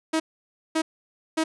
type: tone bursts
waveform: sawtooth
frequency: 319 Hz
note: D#4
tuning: 43 cents sharp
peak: -17 dBFS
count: 3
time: 0.13-1.44 s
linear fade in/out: 10 ms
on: 70 ms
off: 550 ms
effects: resampled to 24000 Hz